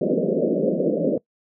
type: band-pass noise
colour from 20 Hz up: white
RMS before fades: -21 dBFS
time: 0.01-1.18 s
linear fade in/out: 5 ms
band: 160 to 600 Hz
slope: 96 dB/octave
effects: noise-tail reverb RT60 0.1 s tail -21 dB re dry